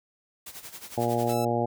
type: noise with tremolo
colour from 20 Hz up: white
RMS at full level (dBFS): -40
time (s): 0.46-1.35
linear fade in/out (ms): 5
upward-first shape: sine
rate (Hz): 11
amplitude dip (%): 75
type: harmonic tone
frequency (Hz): 118.3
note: A#2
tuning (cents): +26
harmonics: 1 / 2 / 3 / 4 / 5 / 6 / 7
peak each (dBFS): -31 / -31 / -31 / -31 / -31 / -31 / -31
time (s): 0.97-1.66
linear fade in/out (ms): 10
type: tone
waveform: 5% pulse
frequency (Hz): 1318.5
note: E6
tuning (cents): 0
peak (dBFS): -25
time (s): 1.29-1.45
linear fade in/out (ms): 5
effects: none